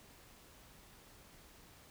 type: silence
effects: pink hiss -60 dBFS RMS until 1.9 s